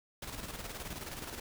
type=noise with tremolo; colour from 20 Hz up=pink; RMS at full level=-41 dBFS; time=0.22-1.4 s; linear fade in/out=5 ms; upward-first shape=square; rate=19 Hz; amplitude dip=50%; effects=none